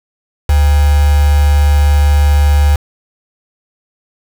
sine tone with quantisation, 72.9 Hz, D2, 12 cents flat, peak -6 dBFS, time 0.49-2.76 s, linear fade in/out 5 ms, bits 3, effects none

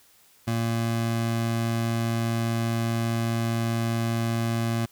25% pulse tone, 115.1 Hz, A#2, 22 cents flat, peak -20 dBFS, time 0.47-4.86 s, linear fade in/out 10 ms, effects white hiss -58 dBFS RMS until 4.91 s

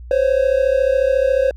triangle tone pair together, 515 / 549.1 Hz, C5 / C#5, -28 / -17 cents, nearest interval minor second, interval 111 cents, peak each -14 dBFS, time 0.11-1.51 s, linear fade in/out 2 ms, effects added 60 Hz sine -32 dBFS peak until 1.56 s

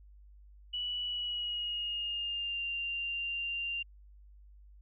sine tone with pitch glide, 2948 to 2783 Hz, F#7 to F7, -7 to -7 cents, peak -33 dBFS, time 0.73-3.83 s, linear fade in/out 10 ms, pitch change -100 cents, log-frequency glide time 1.04-2.63 s, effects added 50 Hz sine -53 dBFS peak until 4.81 s

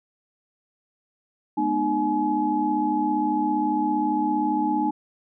sine tone cluster, 212.5 / 247.5 / 305.1 / 847 Hz, G#3 / B3 / D#4 / G#5, +40 / +4 / -34 / +34 cents, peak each -30 / -29 / -24 / -24 dBFS, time 1.57-4.91 s, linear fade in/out 10 ms, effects none

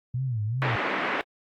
sine tone with vibrato, 118.1 Hz, A#2, 23 cents sharp, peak -25 dBFS, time 0.14-0.76 s, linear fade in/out 5 ms, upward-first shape sine, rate 2.6 Hz, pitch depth 210 cents each way
white band-pass noise, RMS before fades -28 dBFS, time 0.62-1.21 s, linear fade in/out 0 ms, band 210 to 2200 Hz, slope 24 dB/octave
effects AAC 64 kbps

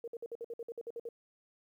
sine tone bursts, 466.2 Hz, A#4, in tune, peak -38 dBFS, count 12, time 0.04-1.089 s, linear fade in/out 2 ms, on 37 ms, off 55 ms, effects 12-bit

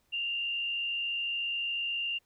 sine tone with frequency modulation, 2794 Hz, F7, in tune, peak -30 dBFS, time 0.12-2.19 s, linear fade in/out 20 ms, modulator 59.8 Hz, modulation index 0.84, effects pink hiss -72 dBFS RMS until 2.25 s

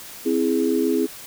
sine chord, C augmented, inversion none, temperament equal, 261.6 / 329.6 / 415.3 Hz, C4 / E4 / G#4, 0 / 0 / 0 cents, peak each -22 dBFS, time 0.25-1.07 s, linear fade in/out 20 ms, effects white hiss -39 dBFS RMS until 1.26 s

